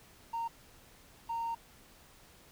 triangle tone bursts at uneven times, 922 Hz, A#5, 19 cents flat, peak -30 dBFS, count 2, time 0.33-0.48 / 1.29-1.55 s, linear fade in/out 10 ms, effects tanh soft clip ceiling -29 dBFS + pink hiss -59 dBFS RMS until 2.51 s

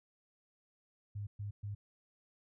sine tone bursts, 102.4 Hz, G#2, 24 cents flat, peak -38 dBFS, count 3, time 1.15-1.75 s, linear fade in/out 10 ms, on 120 ms, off 120 ms, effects none

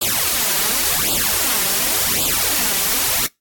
white noise with flanger, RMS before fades -18 dBFS, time 0.01-3.27 s, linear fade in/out 10 ms, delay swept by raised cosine 0.25 to 5.15 ms, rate 0.9 Hz, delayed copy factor +0.9, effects noise-tail reverb RT60 0.2 s tail -24 dB re dry + AAC 64 kbps

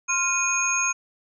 sine tone cluster, 1053 / 1397 / 2477 / 6530 Hz, C6 / F6 / D#7 / G#8, +11 / 0 / -8 / -30 cents, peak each -29 / -30 / -25 / -24 dBFS, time 0.08-0.93 s, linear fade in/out 20 ms, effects none

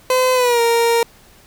30% pulse tone with pitch glide, 511 to 465.9 Hz, C5 to A#4, -41 to -1 cents, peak -10 dBFS, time 0.1-1.03 s, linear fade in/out 2 ms, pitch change -160 cents, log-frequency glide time 0.34-0.61 s, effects pink hiss -48 dBFS RMS until 1.46 s

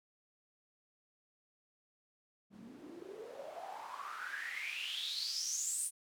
white noise with band-pass filter sweep, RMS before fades -42 dBFS, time 2.5-5.91 s, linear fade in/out 50 ms, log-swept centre 200 to 9500 Hz, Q 9.6, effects none

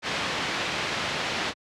white low-pass noise, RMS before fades -29 dBFS, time 0.02-1.54 s, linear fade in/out 50 ms, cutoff 3200 Hz, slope 12 dB/octave, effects high-pass 80 Hz 12 dB/octave + low-pass 7000 Hz 12 dB/octave

